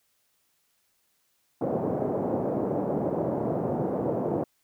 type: band-pass noise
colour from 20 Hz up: white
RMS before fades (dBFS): -28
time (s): 1.61-4.44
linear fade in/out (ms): 5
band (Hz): 120 to 630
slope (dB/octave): 24
effects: white hiss -71 dBFS RMS until 4.63 s